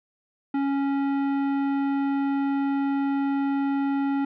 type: tone with tanh clipping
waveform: triangle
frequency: 277.2 Hz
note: C#4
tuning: in tune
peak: -24 dBFS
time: 0.54-4.25 s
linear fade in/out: 5 ms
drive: 18 dB
effects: none